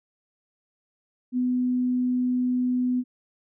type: tone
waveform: sine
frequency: 250 Hz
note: B3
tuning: 21 cents sharp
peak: -21 dBFS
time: 1.32-3.04 s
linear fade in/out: 50 ms
effects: none